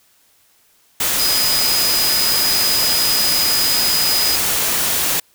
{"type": "tone in noise", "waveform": "sine", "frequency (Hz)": 4978, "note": "D#8", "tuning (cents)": 0, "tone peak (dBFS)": -17, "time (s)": [1.19, 4.36], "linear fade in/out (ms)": 5, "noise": "white", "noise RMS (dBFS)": -18, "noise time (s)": [1, 5.2], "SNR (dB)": -2, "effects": ["white hiss -56 dBFS RMS until 5.34 s"]}